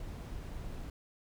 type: noise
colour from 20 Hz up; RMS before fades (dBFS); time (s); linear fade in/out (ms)
brown; -42; 0-0.9; 2
effects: none